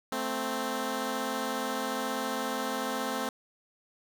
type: tone pair together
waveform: 10% pulse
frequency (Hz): 220 / 261.1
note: A3 / C4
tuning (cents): 0 / -3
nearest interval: minor third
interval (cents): 297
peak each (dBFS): -26 / -24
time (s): 0.12-3.29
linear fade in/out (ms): 2
effects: none

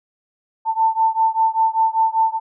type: beating tone pair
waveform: sine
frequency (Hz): 890 / 895.1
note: A5 / A5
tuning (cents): +20 / +29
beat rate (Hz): 5.1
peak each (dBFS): -17 / -18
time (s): 0.65-2.4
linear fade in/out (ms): 50
effects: none

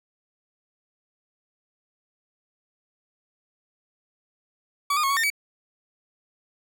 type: tone with pitch steps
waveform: 40% pulse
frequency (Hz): 1140 / 1218 / 1093 / 1119 / 1818 / 2279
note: C#6 / D#6 / C#6 / C#6 / A#6 / C#7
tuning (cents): +48 / -37 / -25 / +16 / -44 / +47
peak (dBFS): -20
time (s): 4.9-5.302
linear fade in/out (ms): 5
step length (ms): 67
effects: none

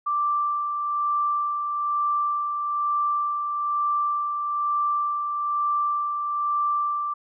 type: tone with tremolo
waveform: sine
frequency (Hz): 1175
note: D6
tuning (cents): +1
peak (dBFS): -20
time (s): 0.06-7.14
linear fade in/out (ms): 10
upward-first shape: sine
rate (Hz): 1.1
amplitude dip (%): 40
effects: none

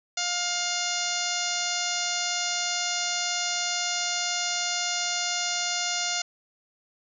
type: harmonic tone with a mistuned harmonic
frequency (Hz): 707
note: F5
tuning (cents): +21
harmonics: 1 / 2 / 3 / 4 / 5 / 6 / 7 / 8 / 9 / 10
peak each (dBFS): -35 / -35 / -35 / -35 / -35 / -35 / -35 / -35 / -35 / -35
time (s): 0.17-6.22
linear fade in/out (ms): 5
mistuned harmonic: 10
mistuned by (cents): -20
effects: none

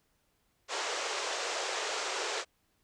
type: band-pass noise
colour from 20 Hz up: pink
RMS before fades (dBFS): -35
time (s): 0.68-2.45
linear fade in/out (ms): 50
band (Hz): 390 to 7700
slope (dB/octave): 48
effects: pink hiss -74 dBFS RMS until 2.83 s

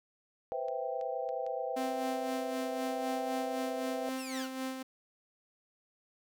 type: chord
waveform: sine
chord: C major seventh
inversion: third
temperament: equal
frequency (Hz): 493.9 / 523.3 / 659.3 / 784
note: B4 / C5 / E5 / G5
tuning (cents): 0 / 0 / 0 / 0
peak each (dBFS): -39 / -38 / -39 / -39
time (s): 0.52-4.09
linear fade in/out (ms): 0
type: clicks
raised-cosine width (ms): 0.2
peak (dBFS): -37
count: 5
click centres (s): 0.684 / 1.012 / 1.29 / 1.465 / 2.286
type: tone with tremolo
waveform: sawtooth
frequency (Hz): 261.6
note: C4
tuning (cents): 0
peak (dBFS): -30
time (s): 1.76-4.83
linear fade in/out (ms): 10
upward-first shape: sine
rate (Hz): 3.9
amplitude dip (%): 50
type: linear sweep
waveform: 15% pulse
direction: down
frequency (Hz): 2960 to 1244.5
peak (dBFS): -36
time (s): 4.16-4.49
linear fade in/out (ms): 50
effects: none

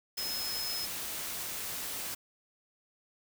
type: tone in noise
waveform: sine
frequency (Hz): 5150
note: E8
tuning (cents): -41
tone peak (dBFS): -35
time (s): 0.17-0.86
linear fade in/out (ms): 10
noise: white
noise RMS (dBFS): -38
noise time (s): 0.17-2.15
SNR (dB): 0
effects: none

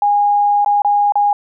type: tone with dropouts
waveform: sine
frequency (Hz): 820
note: G#5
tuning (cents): -22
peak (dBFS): -10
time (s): 0.02-1.33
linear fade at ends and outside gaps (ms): 2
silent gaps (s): 0.647-0.66 / 0.82-0.847 / 1.122-1.155
effects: none

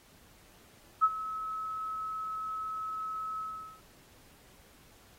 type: tone with ADSR envelope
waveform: sine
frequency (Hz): 1291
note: E6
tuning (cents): -37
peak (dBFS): -18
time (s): 1.01-3.81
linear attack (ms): 29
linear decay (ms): 46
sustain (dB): -16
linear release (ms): 430
effects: pink hiss -60 dBFS RMS until 5.18 s + AAC 48 kbps

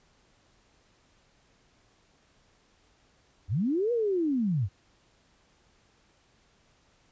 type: linear two-way sweep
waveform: sine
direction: up then down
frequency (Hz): 70.9 to 490 to 82.3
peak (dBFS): -24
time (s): 3.48-4.69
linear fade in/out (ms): 50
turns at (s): 3.92
effects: pink hiss -65 dBFS RMS until 7.11 s + resampled to 16000 Hz

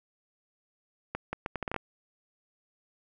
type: accelerating click train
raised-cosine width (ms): 0.5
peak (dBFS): -17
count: 9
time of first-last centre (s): 1.15-1.763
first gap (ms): 180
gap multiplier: 0.73
effects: none

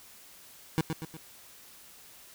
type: tone with echo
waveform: 25% pulse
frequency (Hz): 160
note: D#3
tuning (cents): +49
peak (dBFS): -20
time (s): 0.78-0.81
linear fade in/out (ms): 0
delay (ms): 120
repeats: 3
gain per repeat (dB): -6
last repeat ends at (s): 1.17
effects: white hiss -53 dBFS RMS until 2.34 s

